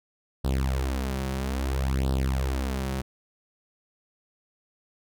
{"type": "tone with flanger", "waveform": "sawtooth", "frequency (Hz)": 66.2, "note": "C2", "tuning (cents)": 21, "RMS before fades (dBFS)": -27, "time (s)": [0.44, 3.02], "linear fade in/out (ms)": 10, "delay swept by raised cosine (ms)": [0.22, 5.42], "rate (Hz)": 0.6, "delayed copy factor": 0.8, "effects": []}